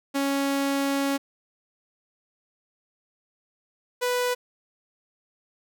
sawtooth tone pair in turn, 277.2 / 493.9 Hz, C#4 / B4, 0 / 0 cents, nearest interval minor seventh, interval 1000 cents, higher second, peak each -19 dBFS, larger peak neither, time 0.14-1.18 / 4.01-4.35 s, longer first, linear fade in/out 20 ms, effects none

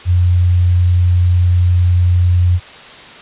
sine tone, 88.9 Hz, F2, 31 cents sharp, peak -8 dBFS, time 0.05-2.6 s, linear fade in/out 50 ms, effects white hiss -35 dBFS RMS until 3.21 s + resampled to 8000 Hz

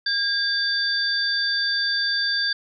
sine tone cluster, 1619 / 3544 / 4640 Hz, G#6 / A7 / D8, -45 / +12 / -22 cents, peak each -24 / -29 / -23 dBFS, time 0.06-2.53 s, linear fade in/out 5 ms, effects none

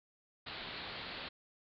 white low-pass noise, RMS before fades -45 dBFS, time 0.46-1.29 s, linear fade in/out 10 ms, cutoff 4500 Hz, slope 96 dB/octave, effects none

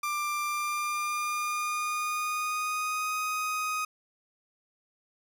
30% pulse tone with pitch glide, 1186 to 1252.2 Hz, D6 to D#6, +17 to +11 cents, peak -26 dBFS, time 0.03-3.85 s, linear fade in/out 5 ms, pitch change +94 cents, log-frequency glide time 0.43-3.15 s, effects none

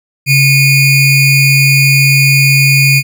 square ring-modulated tone, 1163 Hz, D6, 17 cents flat, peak -3 dBFS, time 0.26-3.03 s, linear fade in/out 50 ms, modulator 1300 Hz, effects none

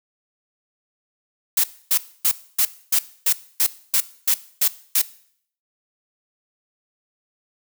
blue noise bursts, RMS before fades -17 dBFS, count 11, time 1.57-5.018 s, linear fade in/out 5 ms, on 68 ms, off 270 ms, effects noise-tail reverb RT60 0.6 s tail -18 dB re dry

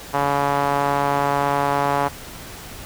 sawtooth tone with band-pass filter, 141.6 Hz, C#3, 37 cents sharp, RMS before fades -20 dBFS, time 0.13-2.09 s, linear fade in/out 20 ms, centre 900 Hz, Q 2.1, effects pink hiss -37 dBFS RMS until 2.85 s

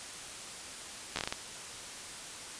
slowing click train, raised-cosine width 0.2 ms, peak -15 dBFS, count 7, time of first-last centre 1.16-1.325 s, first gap 12 ms, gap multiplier 1.33, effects white hiss -44 dBFS RMS until 2.59 s + resampled to 22050 Hz

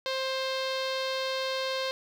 sawtooth tone with low-pass filter, 527 Hz, C5, 12 cents sharp, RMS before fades -31 dBFS, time 0.06-1.91 s, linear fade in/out 0 ms, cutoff 4200 Hz, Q 3.4, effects 9-bit

